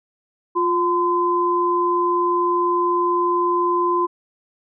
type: tone pair together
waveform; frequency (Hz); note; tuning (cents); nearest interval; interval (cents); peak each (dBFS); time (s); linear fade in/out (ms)
sine; 351.6 / 1023; F4 / C6; +12 / -39; octave + tritone; 1849; -20 / -18; 0.55-4.07; 20
effects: none